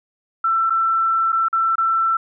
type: tone with dropouts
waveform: sine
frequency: 1338 Hz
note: E6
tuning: 25 cents sharp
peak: -15 dBFS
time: 0.44-2.17 s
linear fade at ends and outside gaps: 5 ms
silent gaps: 0.698-0.704 / 1.321-1.327 / 1.485-1.528 / 1.756-1.781 s
effects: none